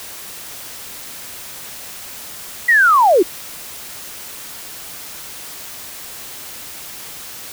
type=linear sweep; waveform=sine; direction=down; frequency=1975.5 to 311.1 Hz; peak=-8 dBFS; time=2.68-3.23 s; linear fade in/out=10 ms; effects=white hiss -33 dBFS RMS until 7.52 s